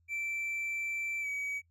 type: tone with pitch glide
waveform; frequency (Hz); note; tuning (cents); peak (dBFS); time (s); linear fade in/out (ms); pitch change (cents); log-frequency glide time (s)
triangle; 2336 to 2271; D7 to C#7; -10 to +41; -32; 0.08-1.62; 50; -49; 1.21-1.27
effects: noise-tail reverb RT60 0.1 s tail -21 dB re dry + added 84 Hz sine -67 dBFS peak until 1.7 s